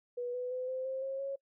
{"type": "tone with pitch steps", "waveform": "sine", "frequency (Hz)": [487.9, 497.6, 507.4, 517.5, 527.8, 538.2, 548.9], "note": ["B4", "B4", "B4", "C5", "C5", "C5", "C#5"], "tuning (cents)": [-21, 13, 47, -19, 15, 49, -17], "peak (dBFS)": -34, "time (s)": [0.17, 1.36], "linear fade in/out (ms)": 10, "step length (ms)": 170, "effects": ["noise-tail reverb RT60 0.1 s tail -25 dB re dry"]}